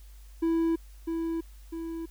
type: tone with echo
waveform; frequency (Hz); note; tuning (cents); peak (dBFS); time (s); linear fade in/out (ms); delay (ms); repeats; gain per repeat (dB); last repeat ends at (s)
triangle; 329.6; E4; 0; -21; 0.42-0.76; 10; 650; 2; -5; 2.06
effects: added 50 Hz sine -46 dBFS peak until 2.1 s + white hiss -61 dBFS RMS until 2.1 s